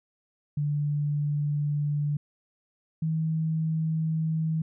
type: tone pair in turn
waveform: sine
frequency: 146.83 / 159.53 Hz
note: D3 / D#3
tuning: 0 / +44 cents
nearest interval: minor second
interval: 144 cents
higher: second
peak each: -24 dBFS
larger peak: neither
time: 0.57-2.17 / 3.02-4.62 s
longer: neither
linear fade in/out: 5 ms
effects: none